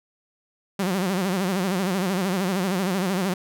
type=tone with vibrato; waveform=sawtooth; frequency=187.6 Hz; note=F#3; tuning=24 cents sharp; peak=-18 dBFS; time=0.79-3.34 s; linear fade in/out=5 ms; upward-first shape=sine; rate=13 Hz; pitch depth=120 cents each way; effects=none